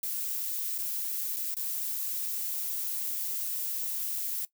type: noise with dropouts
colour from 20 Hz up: violet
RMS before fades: -33 dBFS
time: 0.03-4.45 s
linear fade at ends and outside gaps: 2 ms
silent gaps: 0.781-0.785 / 1.363-1.367 / 1.543-1.567 s
effects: noise-tail reverb RT60 0.1 s tail -18 dB re dry